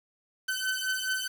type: beating tone pair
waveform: sawtooth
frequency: 1521 / 1525.7 Hz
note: F#6 / G6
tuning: +47 / -47 cents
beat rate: 4.7 Hz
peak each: -28 dBFS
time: 0.48-1.28 s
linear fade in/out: 10 ms
effects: 8-bit